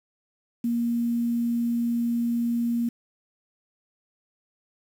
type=tone with quantisation; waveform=sine; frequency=235.5 Hz; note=A#3; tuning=18 cents sharp; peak=-22 dBFS; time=0.64-2.89 s; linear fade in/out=5 ms; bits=8; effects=none